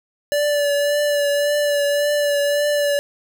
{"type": "tone with vibrato", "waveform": "square", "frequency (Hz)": 580, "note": "D5", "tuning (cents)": -22, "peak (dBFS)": -17, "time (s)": [0.32, 2.99], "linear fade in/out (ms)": 0, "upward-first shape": "triangle", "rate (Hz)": 1.8, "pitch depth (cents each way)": 27, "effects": []}